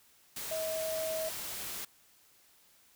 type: tone in noise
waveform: sine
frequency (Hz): 638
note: D#5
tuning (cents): +43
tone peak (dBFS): -33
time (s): 0.51-1.29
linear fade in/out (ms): 5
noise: white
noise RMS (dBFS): -40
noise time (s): 0.36-1.85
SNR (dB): +4
effects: white hiss -64 dBFS RMS until 2.95 s